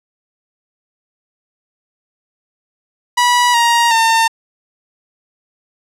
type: tone with pitch steps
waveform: sawtooth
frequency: 975 / 939.6 / 905.5 Hz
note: B5 / A#5 / A5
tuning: -23 / +13 / +49 cents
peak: -6 dBFS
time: 3.17-4.28 s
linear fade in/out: 10 ms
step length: 370 ms
effects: low-pass 10000 Hz 12 dB/octave